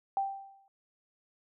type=tone with exponential decay; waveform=sine; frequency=784 Hz; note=G5; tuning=in tune; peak=-25 dBFS; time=0.17-0.68 s; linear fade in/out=1 ms; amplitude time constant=110 ms; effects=none